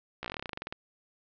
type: slowing click train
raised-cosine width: 0.3 ms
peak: -20 dBFS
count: 17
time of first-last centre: 0.23-0.725 s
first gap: 15 ms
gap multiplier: 1.09
effects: low-pass 5000 Hz 12 dB/octave